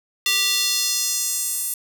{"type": "tone with high-pass filter sweep", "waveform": "square", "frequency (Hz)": 392, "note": "G4", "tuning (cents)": 0, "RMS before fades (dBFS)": -22, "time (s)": [0.26, 1.74], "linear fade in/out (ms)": 2, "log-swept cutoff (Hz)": [3000, 10000], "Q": 1.7, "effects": []}